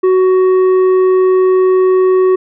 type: tone with tanh clipping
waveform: sine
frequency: 372.6 Hz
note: F#4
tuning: 12 cents sharp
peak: -8 dBFS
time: 0.03-2.36 s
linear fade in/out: 10 ms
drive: 7 dB
effects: none